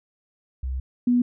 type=tone pair in turn; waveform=sine; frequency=64.7 / 244.3 Hz; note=C2 / B3; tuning=-19 / -19 cents; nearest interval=octave + major seventh; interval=2300 cents; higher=second; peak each=-25 / -16 dBFS; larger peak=second; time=0.63-0.8 / 1.07-1.22 s; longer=first; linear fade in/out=5 ms; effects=none